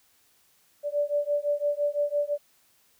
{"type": "beating tone pair", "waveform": "sine", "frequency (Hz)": [580, 585.9], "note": ["D5", "D5"], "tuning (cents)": [-22, -4], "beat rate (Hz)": 5.9, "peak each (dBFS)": -27, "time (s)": [0.83, 2.38], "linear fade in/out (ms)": 50, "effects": ["white hiss -64 dBFS RMS until 2.99 s"]}